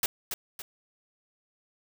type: noise with echo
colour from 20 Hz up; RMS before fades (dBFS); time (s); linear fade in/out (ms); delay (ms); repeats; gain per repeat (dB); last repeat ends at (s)
white; -26; 0.03-0.06; 2; 280; 2; -7; 0.62
effects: none